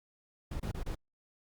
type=noise bursts; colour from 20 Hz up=brown; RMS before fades=-36 dBFS; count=4; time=0.51-0.949 s; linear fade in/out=5 ms; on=88 ms; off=29 ms; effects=Opus 48 kbps